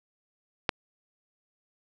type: click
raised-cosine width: 0.3 ms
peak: -7 dBFS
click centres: 0.692 s
effects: resampled to 16000 Hz + 7-bit